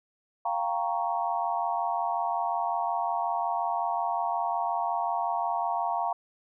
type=chord; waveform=sine; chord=G half-diminished seventh; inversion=third; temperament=equal; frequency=698.5 / 784 / 932.3 / 1108.7 Hz; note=F5 / G5 / Bb5 / Db6; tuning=0 / 0 / 0 / 0 cents; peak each=-30 / -33 / -30 / -35 dBFS; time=0.45-6.13 s; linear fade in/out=5 ms; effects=none